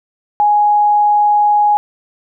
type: tone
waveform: sine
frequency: 832 Hz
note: G#5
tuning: 3 cents sharp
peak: -8 dBFS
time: 0.4-1.77 s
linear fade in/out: 0 ms
effects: none